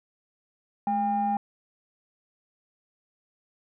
sine tone pair together, 212.9 / 804.9 Hz, G#3 / G5, +43 / +46 cents, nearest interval octave + major seventh, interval 2303 cents, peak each -28 / -23 dBFS, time 0.87-1.37 s, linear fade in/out 2 ms, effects tanh soft clip ceiling -18 dBFS

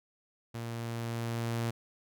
sawtooth tone with level ramp, 116.3 Hz, A#2, 4 cents flat, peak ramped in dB -33 to -26 dBFS, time 0.54-1.71 s, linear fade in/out 10 ms, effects none

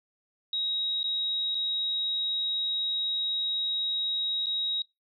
sine tone with dropouts, 3804 Hz, A#7, 34 cents sharp, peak -27 dBFS, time 0.53-4.82 s, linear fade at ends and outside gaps 2 ms, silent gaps 1.031-1.041 / 1.547-1.551 / 4.46-4.467 s, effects noise-tail reverb RT60 0.2 s tail -23 dB re dry

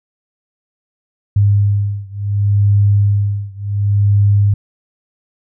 sine beating tone pair, 101.3 / 101.99 Hz, G#2 / G#2, -43 / -31 cents, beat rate 0.69 Hz, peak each -13 / -14 dBFS, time 1.36-4.54 s, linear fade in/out 5 ms, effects none

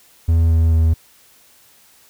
triangle tone with pitch steps, 82.41 / 81.6 / 80.81 Hz, E2 / E2 / E2, 0 / -17 / -34 cents, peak -9 dBFS, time 0.28-0.94 s, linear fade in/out 10 ms, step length 220 ms, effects white hiss -51 dBFS RMS until 2.09 s

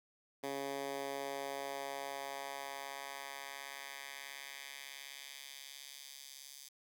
10% pulse tone with high-pass filter sweep, 138.6 Hz, C#3, in tune, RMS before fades -45 dBFS, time 0.43-6.69 s, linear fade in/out 10 ms, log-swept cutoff 320 to 5200 Hz, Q 1.1, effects 11-bit

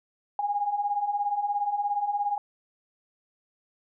sine beating tone pair, 805 / 822 Hz, G5 / G#5, +46 / -18 cents, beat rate 17 Hz, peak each -31 / -26 dBFS, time 0.39-2.38 s, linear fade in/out 2 ms, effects none

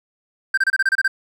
triangle tone bursts, 1568 Hz, G6, in tune, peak -12 dBFS, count 9, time 0.54-1.079 s, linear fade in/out 5 ms, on 35 ms, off 28 ms, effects none

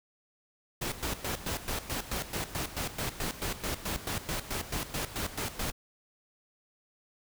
pink noise with tremolo, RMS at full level -33 dBFS, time 0.81-5.72 s, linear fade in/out 10 ms, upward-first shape square, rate 4.6 Hz, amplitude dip 75%, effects none

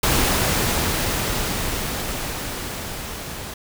pink noise with level ramp, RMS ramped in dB -18 to -33 dBFS, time 0.03-3.54 s, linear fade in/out 5 ms, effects none

